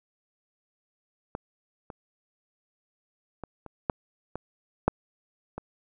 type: clicks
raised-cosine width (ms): 1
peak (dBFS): -18 / -25 / -22 / -27 / -10 / -19 / -6 / -21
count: 8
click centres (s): 1.351 / 1.902 / 3.437 / 3.663 / 3.898 / 4.356 / 4.88 / 5.58
effects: none